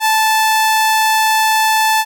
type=tone; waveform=sawtooth; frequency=876 Hz; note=A5; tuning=8 cents flat; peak=-7 dBFS; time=0-2.05 s; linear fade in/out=50 ms; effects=none